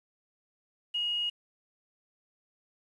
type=tone with quantisation; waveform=sine; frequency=2877 Hz; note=F#7; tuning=49 cents flat; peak=-28 dBFS; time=0.94-1.3 s; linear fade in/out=10 ms; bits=9; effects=resampled to 24000 Hz